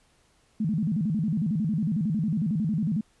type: tone with vibrato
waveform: sine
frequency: 185 Hz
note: F#3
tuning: in tune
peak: -23 dBFS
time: 0.6-3.01 s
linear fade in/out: 5 ms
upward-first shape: square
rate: 11 Hz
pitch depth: 270 cents each way
effects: pink hiss -64 dBFS RMS until 3.2 s + resampled to 24000 Hz